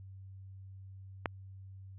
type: click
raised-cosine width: 0.5 ms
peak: -16 dBFS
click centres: 1.258 s
effects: added 96 Hz sine -47 dBFS peak until 1.98 s + resampled to 8000 Hz

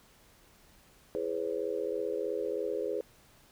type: chord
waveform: sine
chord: C# minor seventh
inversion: first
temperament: just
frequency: 332.6 / 415.8 / 498.9 / 554.4 Hz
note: E4 / G#4 / B4 / C#5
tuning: +16 / +2 / +17 / 0 cents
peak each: -40 / -34 / -35 / -39 dBFS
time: 1.15-3.01 s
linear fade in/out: 0 ms
effects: pink hiss -61 dBFS RMS until 3.51 s

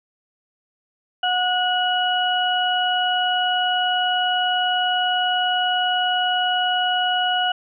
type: harmonic tone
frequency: 730 Hz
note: F#5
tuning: 24 cents flat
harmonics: 1 / 2 / 4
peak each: -21 / -24 / -22 dBFS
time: 1.23-7.52 s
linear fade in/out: 5 ms
effects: none

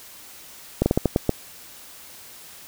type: slowing click train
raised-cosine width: 2 ms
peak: -4 dBFS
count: 7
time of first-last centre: 0.82-1.293 s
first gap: 40 ms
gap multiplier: 1.27
effects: white hiss -44 dBFS RMS until 2.67 s

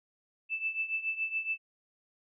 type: tone with tremolo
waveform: sine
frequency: 2639 Hz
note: E7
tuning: 1 cent sharp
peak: -27 dBFS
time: 0.49-1.58 s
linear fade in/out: 50 ms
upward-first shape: triangle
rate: 7.1 Hz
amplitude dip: 85%
effects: none

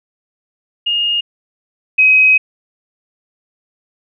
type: tone pair in turn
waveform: sine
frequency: 2844 / 2532 Hz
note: F7 / D#7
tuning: +31 / +30 cents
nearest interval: major second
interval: 201 cents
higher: first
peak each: -13 / -6 dBFS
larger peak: second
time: 0.86-1.21 / 1.98-2.38 s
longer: second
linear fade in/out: 10 ms
effects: none

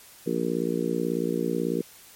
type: harmonic tone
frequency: 58.2 Hz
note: A#1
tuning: 2 cents flat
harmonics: 3 / 4 / 5 / 6 / 7 / 8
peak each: -31 / -31 / -31 / -31 / -31 / -31 dBFS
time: 0.26-1.82 s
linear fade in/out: 10 ms
effects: white hiss -50 dBFS RMS until 2.15 s + MP3 64 kbps

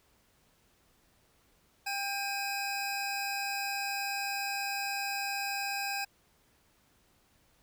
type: tone pair together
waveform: 25% pulse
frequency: 796.9 / 2530 Hz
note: G5 / D#7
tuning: +28 / +28 cents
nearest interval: octave + minor sixth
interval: 2000 cents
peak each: -31 / -32 dBFS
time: 1.86-6.05 s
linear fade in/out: 10 ms
effects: pink hiss -68 dBFS RMS until 7.62 s

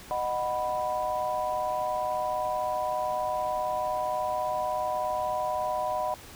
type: chord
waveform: sine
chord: B major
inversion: first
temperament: just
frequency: 617.4 / 740.8 / 987.8 Hz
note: D#5 / F#5 / B5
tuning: -14 / +2 / 0 cents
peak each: -31 dBFS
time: 0.11-6.14 s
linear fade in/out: 0 ms
effects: pink hiss -47 dBFS RMS until 6.35 s

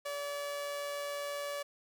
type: tone with amplitude modulation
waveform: sawtooth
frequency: 574 Hz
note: D5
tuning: 40 cents flat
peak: -31 dBFS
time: 0.05-1.63 s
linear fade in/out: 10 ms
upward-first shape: sine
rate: 147 Hz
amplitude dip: 30%
effects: none

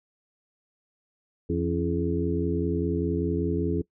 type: harmonic tone with a mistuned harmonic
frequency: 85 Hz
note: F2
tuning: 46 cents flat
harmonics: 1 / 2 / 3 / 4 / 5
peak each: -30 / -30 / -30 / -30 / -30 dBFS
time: 1.49-3.82 s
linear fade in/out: 10 ms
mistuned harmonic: 3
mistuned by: +95 cents
effects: noise-tail reverb RT60 0.1 s tail -21 dB re dry

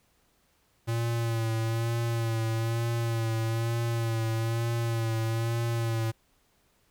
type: tone with vibrato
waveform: square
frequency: 114.7 Hz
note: A#2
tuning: 28 cents flat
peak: -27 dBFS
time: 0.87-6.12 s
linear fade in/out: 20 ms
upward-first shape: sine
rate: 1.1 Hz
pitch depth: 33 cents each way
effects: pink hiss -68 dBFS RMS until 6.9 s

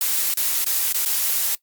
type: noise with dropouts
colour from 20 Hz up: blue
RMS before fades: -21 dBFS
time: 0.01-1.55 s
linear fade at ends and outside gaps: 2 ms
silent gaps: 0.34-0.371 / 0.645-0.663 / 0.926-0.944 / 1.051-1.059 s
effects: noise-tail reverb RT60 0.1 s tail -20 dB re dry + Opus 48 kbps

